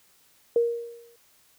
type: tone with exponential decay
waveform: sine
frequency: 469.5 Hz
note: A#4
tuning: 12 cents sharp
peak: -16 dBFS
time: 0.56-1.16 s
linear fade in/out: 2 ms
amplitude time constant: 130 ms
effects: white hiss -61 dBFS RMS until 1.58 s